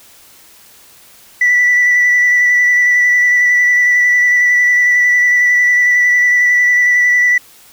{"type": "tone with vibrato", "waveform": "sine", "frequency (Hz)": 1967, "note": "B6", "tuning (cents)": -7, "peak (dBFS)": -6, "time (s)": [1.41, 7.38], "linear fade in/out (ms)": 5, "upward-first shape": "square", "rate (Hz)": 11, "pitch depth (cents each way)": 11, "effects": ["tanh soft clip ceiling -5 dBFS", "white hiss -43 dBFS RMS until 7.72 s"]}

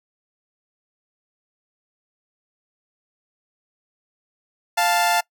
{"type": "tone pair together", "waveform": "sawtooth", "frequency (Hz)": [698.5, 880.1], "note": ["F5", "A5"], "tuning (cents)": [0, 0], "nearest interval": "major third", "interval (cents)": 400, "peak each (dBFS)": -16, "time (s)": [4.77, 5.21], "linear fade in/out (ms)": 10, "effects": ["noise-tail reverb RT60 0.1 s tail -23 dB re dry"]}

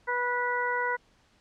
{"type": "harmonic tone", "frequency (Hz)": 489.7, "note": "B4", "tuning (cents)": -15, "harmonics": [1, 2, 3, 4], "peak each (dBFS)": [-33, -30, -31, -33], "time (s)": [0.07, 0.97], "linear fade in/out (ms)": 20, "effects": ["pink hiss -64 dBFS RMS until 1.4 s", "low-pass 6000 Hz 12 dB/octave"]}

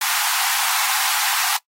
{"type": "high-pass noise", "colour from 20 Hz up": "pink", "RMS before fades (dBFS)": -21, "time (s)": [0.01, 1.57], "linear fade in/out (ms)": 5, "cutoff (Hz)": 740, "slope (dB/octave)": 96, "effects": ["noise-tail reverb RT60 0.1 s tail -19 dB re dry", "AAC 48 kbps"]}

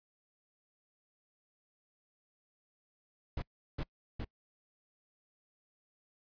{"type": "noise bursts", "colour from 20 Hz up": "brown", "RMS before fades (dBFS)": -36, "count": 3, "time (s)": [3.37, 4.246], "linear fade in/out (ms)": 5, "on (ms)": 52, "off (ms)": 360, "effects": ["noise-tail reverb RT60 0.1 s tail -25 dB re dry", "resampled to 11025 Hz"]}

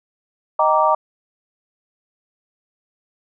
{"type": "chord", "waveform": "sine", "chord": "Eb major seventh", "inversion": "none", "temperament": "just", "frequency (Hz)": [622.3, 777.8, 933.4, 1166.7], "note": ["Eb5", "G5", "Bb5", "D6"], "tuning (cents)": [0, -14, 2, -12], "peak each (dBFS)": [-18, -21, -17, -18], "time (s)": [0.59, 0.95], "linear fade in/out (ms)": 5, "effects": []}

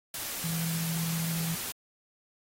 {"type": "tone in noise", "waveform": "sine", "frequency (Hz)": 164.81, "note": "E3", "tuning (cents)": 0, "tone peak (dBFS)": -30, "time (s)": [0.44, 1.55], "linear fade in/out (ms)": 2, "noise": "white", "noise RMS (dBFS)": -36, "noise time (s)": [0.14, 1.72], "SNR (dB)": 3, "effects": ["AAC 48 kbps"]}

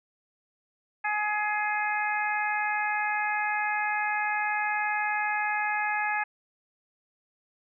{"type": "harmonic tone", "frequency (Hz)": 420.4, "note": "G#4", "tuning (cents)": 21, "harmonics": [2, 3, 4, 5, 6], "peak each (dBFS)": [-29, -37, -30, -34, -35], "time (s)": [1.04, 6.24], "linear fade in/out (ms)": 10, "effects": []}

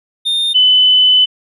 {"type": "tone pair in turn", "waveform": ["triangle", "sine"], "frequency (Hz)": [3641, 3013], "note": ["A#7", "F#7"], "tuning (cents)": [-41, 31], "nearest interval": "minor third", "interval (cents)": 328, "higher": "first", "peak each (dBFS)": [-11, -6], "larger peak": "second", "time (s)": [[0.25, 0.54], [0.54, 1.26]], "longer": "second", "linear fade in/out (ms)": 20, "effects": ["resampled to 32000 Hz"]}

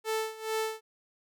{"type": "tone with tremolo", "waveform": "sawtooth", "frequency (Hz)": 440, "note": "A4", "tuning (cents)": 0, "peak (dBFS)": -24, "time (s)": [0.04, 0.81], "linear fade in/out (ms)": 50, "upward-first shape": "sine", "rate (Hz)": 2.3, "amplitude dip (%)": 85, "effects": []}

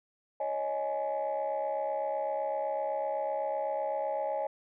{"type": "chord", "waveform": "sine", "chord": "C# suspended second", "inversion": "none", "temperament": "equal with one note detuned", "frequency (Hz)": [554.4, 622.3, 838.3], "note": ["C#5", "D#5", "G#5"], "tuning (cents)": [0, 0, 16], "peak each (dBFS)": -33, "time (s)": [0.4, 4.47], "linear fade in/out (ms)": 5, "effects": ["tanh soft clip ceiling -24 dBFS"]}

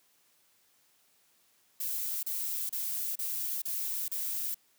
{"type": "noise bursts", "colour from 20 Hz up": "violet", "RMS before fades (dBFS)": -34, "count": 6, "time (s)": [1.8, 4.545], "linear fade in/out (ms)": 5, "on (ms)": 430, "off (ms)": 33, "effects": ["white hiss -68 dBFS RMS until 4.78 s", "high-pass 100 Hz 12 dB/octave"]}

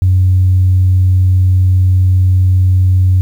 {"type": "tone", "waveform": "sine", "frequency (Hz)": 92.5, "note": "F#2", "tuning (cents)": 0, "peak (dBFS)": -5, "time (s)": [0.02, 3.21], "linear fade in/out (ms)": 0, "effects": ["tanh soft clip ceiling -2 dBFS", "7-bit"]}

